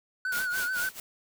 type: tone with vibrato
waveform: triangle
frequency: 1480 Hz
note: F#6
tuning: in tune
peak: -26 dBFS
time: 0.25-0.89 s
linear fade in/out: 2 ms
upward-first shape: sine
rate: 6.9 Hz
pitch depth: 61 cents each way
type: noise with tremolo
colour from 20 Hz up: white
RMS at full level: -34 dBFS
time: 0.32-1 s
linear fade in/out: 2 ms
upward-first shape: sine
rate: 4.5 Hz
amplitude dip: 90%
effects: none